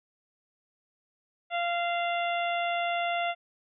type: harmonic tone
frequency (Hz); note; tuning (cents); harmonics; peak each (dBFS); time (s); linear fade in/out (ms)
692; F5; -16; 1 / 2 / 3 / 4 / 5; -28 / -36 / -35 / -37 / -40; 1.5-3.35; 50
effects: none